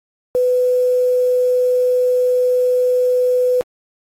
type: tone with quantisation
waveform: sine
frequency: 499.5 Hz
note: B4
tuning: 20 cents sharp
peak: -12 dBFS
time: 0.35-3.61 s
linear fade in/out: 0 ms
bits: 6
effects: AAC 48 kbps